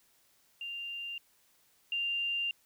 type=tone pair in turn; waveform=sine; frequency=2790 / 2790 Hz; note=F7 / F7; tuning=-2 / -2 cents; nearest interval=unison; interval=0 cents; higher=neither; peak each=-37 / -30 dBFS; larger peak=second; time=0.61-1.18 / 1.92-2.51 s; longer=second; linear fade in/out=2 ms; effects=white hiss -68 dBFS RMS until 2.65 s